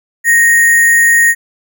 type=tone with sample-and-hold; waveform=sine; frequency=1864.7 Hz; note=A#6; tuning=in tune; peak=-5 dBFS; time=0.24-1.35 s; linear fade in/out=50 ms; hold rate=8820 Hz; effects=none